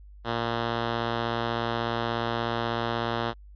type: tone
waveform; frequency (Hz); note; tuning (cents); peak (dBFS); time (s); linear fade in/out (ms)
5% pulse; 116.54; A#2; 0; -15; 0.24-3.34; 50
effects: added 50 Hz sine -45 dBFS peak until 3.55 s + resampled to 11025 Hz